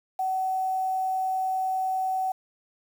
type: tone with quantisation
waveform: sine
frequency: 755 Hz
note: F#5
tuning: 35 cents sharp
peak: -24 dBFS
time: 0.19-2.32 s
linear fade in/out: 5 ms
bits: 8
effects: none